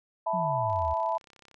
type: chord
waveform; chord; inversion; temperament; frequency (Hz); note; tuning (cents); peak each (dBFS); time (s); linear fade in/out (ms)
sine; E suspended fourth; none; just; 659.3 / 879 / 988.9; E5 / A5 / B5; 0 / -2 / +2; -30; 0.26-1.18; 10
type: exponential sweep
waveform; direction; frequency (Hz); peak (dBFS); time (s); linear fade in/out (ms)
sine; down; 191.3 to 72.2; -32; 0.33-0.94; 10
type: click train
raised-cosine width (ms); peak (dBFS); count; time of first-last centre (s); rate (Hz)
0.2; -37; 29; 0.7-1.543; 33.2
effects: none